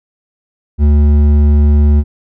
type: tone with hard clipping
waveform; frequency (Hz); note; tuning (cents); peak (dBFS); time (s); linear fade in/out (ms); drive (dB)
sine; 73.5; D2; +2; -7; 0.78-2.04; 50; 8
effects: none